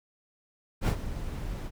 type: noise with ADSR envelope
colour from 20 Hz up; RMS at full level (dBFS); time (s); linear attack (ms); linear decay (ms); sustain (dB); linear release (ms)
brown; -21; 0.81-1.71; 66; 78; -14; 47
effects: none